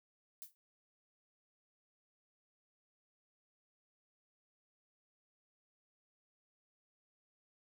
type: noise with exponential decay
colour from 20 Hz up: violet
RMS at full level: -44 dBFS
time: 0.42-0.55 s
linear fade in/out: 0 ms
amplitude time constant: 27 ms
effects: none